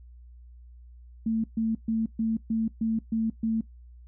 sine tone bursts, 223.5 Hz, A3, 27 cents sharp, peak -23 dBFS, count 8, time 1.26-3.61 s, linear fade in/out 5 ms, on 180 ms, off 130 ms, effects noise-tail reverb RT60 0.1 s tail -18 dB re dry + added 60 Hz sine -46 dBFS peak until 4.07 s

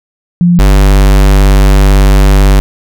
sine / square tone pair in turn, 174.61 / 49 Hz, F3 / G1, 0 / 0 cents, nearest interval octave + minor seventh, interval 2200 cents, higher first, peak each -3 dBFS, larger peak neither, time 0.41-0.59 / 0.59-2.6 s, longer second, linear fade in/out 0 ms, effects none

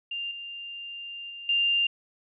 sine tone with level steps, 2794 Hz, F7, in tune, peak -30 / -36 / -38 / -21 dBFS, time 0.11-1.87 s, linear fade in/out 5 ms, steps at 0.31 / 1.3 / 1.49 s, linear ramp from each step 2 ms, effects none

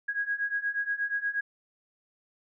sine beating tone pair, 1643 / 1651.4 Hz, G#6 / G#6, -19 / -10 cents, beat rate 8.4 Hz, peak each -32 / -30 dBFS, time 0.08-1.41 s, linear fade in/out 10 ms, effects none

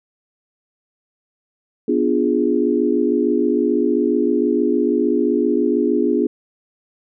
sine chord, B diminished seventh, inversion none, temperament equal, 246.9 / 293.7 / 349.2 / 415.3 Hz, B3 / D4 / F4 / Ab4, 0 / 0 / 0 / 0 cents, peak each -20 dBFS, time 1.88-6.27 s, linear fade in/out 5 ms, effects none

